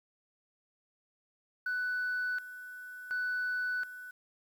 sine tone with tremolo, 1490 Hz, F#6, 12 cents sharp, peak -29 dBFS, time 1.66-4.11 s, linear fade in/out 5 ms, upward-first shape square, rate 0.69 Hz, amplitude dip 80%, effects tanh soft clip ceiling -28 dBFS + 10-bit

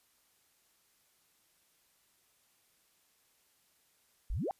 sine exponential sweep, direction up, 34 to 856 Hz, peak -32 dBFS, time 4.3-4.51 s, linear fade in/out 0 ms, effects white hiss -71 dBFS RMS until 4.59 s + resampled to 32000 Hz

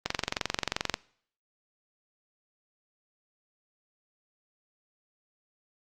click train, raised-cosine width 0.2 ms, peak -9 dBFS, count 21, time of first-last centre 0.06-0.941 s, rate 22.7 Hz, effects noise-tail reverb RT60 0.6 s tail -23 dB re dry + Opus 32 kbps

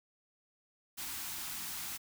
white band-stop noise, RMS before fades -41 dBFS, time 0.97-1.98 s, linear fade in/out 20 ms, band 360 to 700 Hz, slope 48 dB/octave, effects none

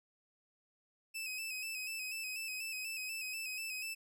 sawtooth tone with vibrato, 2582 Hz, E7, 37 cents flat, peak -36 dBFS, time 1.14-3.95 s, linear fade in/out 20 ms, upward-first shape square, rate 4.1 Hz, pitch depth 40 cents each way, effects none

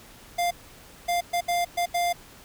square tone bursts at uneven times, 698.5 Hz, F5, in tune, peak -23 dBFS, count 6, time 0.38-0.51 / 1.08-1.21 / 1.33-1.41 / 1.48-1.65 / 1.77-1.86 / 1.94-2.13 s, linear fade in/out 10 ms, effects pink hiss -49 dBFS RMS until 2.44 s

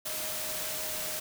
sine tone in noise, 622.3 Hz, D#5, in tune, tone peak -44 dBFS, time 0.05-1.2 s, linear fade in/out 10 ms, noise white, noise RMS -35 dBFS, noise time 0.05-1.2 s, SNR -12 dB, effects none

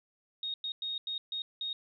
sine tone bursts at uneven times, 3729 Hz, A#7, in tune, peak -33 dBFS, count 6, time 0.43-0.54 / 0.64-0.72 / 0.82-0.98 / 1.07-1.18 / 1.32-1.42 / 1.61-1.73 s, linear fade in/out 2 ms, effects none

